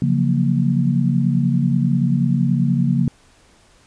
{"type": "chord", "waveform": "sine", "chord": "Gb major seventh", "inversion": "second", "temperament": "equal", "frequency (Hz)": [138.59, 174.61, 185, 233.1], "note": ["Db3", "F3", "Gb3", "Bb3"], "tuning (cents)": [0, 0, 0, 0], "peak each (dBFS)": [-18, -20, -24, -20], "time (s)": [0.02, 3.08], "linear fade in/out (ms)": 2, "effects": ["pink hiss -53 dBFS RMS until 3.86 s", "resampled to 22050 Hz"]}